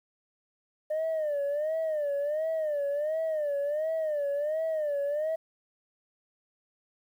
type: tone with vibrato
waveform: sine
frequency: 604 Hz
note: D5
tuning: 48 cents sharp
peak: -25 dBFS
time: 0.9-5.36 s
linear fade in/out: 10 ms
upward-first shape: sine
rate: 1.4 Hz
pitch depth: 120 cents each way
effects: tanh soft clip ceiling -25 dBFS + 10-bit